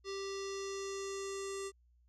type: tone with low-pass filter sweep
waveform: square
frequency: 392 Hz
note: G4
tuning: in tune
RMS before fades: -41 dBFS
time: 0.04-1.72 s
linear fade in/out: 50 ms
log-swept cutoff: 5100 to 7900 Hz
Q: 3.6
effects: added 60 Hz sine -65 dBFS peak until 2.08 s